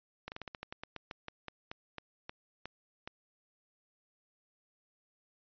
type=slowing click train; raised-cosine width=0.3 ms; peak=-25 dBFS; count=18; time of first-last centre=0.28-3.075 s; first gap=39 ms; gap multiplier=1.16; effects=resampled to 11025 Hz